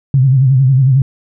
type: tone with vibrato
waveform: sine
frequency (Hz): 132.3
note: C3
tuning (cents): +20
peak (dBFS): -6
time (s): 0.14-1.02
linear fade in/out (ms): 2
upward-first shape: sine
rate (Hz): 11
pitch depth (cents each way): 91
effects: none